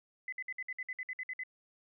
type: tone bursts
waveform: sine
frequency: 2021 Hz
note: B6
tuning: 39 cents sharp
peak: -36 dBFS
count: 12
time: 0.28-1.435 s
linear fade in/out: 2 ms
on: 44 ms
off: 57 ms
effects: none